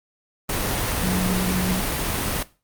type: tone in noise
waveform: sine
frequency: 183.8 Hz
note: F#3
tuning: 11 cents flat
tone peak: -20 dBFS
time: 1.03-1.8 s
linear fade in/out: 5 ms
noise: pink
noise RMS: -24 dBFS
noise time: 0.49-2.43 s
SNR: +1 dB
effects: noise-tail reverb RT60 0.3 s tail -17 dB re dry + Opus 32 kbps